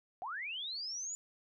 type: linear sweep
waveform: sine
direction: up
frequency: 677 to 7040 Hz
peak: -38 dBFS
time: 0.22-1.15 s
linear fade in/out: 0 ms
effects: none